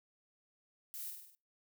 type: noise with echo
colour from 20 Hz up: violet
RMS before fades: -45 dBFS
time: 0.94-1.1 s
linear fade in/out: 0 ms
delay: 50 ms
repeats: 5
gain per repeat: -4 dB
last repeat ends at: 1.35 s
effects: noise-tail reverb RT60 0.3 s tail -24 dB re dry